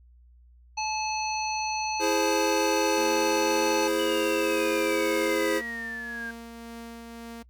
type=harmonic tone; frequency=864 Hz; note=A5; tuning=32 cents flat; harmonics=1 / 3 / 5 / 7; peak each=-29 / -34 / -36 / -37 dBFS; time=0.77-3.88 s; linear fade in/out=10 ms
type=chord; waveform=square; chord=E augmented; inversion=none; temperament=equal; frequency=329.6 / 415.3 / 523.3 Hz; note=E4 / G#4 / B#4; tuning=0 / 0 / 0 cents; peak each=-29 dBFS; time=1.99-5.62 s; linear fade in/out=50 ms
type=tone with tremolo; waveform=sawtooth; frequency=231.8 Hz; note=A#3; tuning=10 cents flat; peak=-34 dBFS; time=2.97-7.43 s; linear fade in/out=10 ms; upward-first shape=triangle; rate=1.9 Hz; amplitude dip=30%
type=exponential sweep; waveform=sine; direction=down; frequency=2960 to 1595 Hz; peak=-33 dBFS; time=3.99-6.31 s; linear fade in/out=5 ms
effects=noise-tail reverb RT60 0.1 s tail -23 dB re dry + added 60 Hz sine -52 dBFS peak until 7.49 s